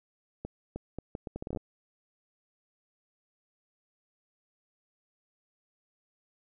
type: accelerating click train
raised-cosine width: 2 ms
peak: -23 dBFS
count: 13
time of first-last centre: 0.45-1.572 s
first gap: 310 ms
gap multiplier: 0.73
effects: none